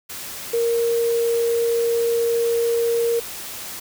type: tone in noise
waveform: sine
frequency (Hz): 466.2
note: A#4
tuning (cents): 0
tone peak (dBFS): -17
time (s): 0.53-3.2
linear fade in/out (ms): 10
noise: white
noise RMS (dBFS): -33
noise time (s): 0.09-3.8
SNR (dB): +13
effects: none